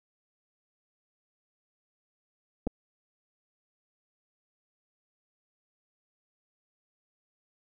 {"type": "clicks", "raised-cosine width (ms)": 2, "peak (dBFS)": -18, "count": 2, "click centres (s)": [2.669, 2.673], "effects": []}